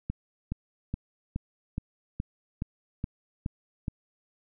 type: click train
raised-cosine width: 5 ms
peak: -18 dBFS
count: 10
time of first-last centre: 0.1-3.882 s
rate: 2.38 Hz
effects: none